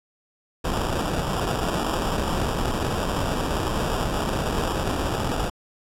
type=noise with sample-and-hold; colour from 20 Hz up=pink; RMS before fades=-25 dBFS; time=0.64-5.5 s; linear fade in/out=10 ms; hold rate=2100 Hz; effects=low-pass 12000 Hz 12 dB/octave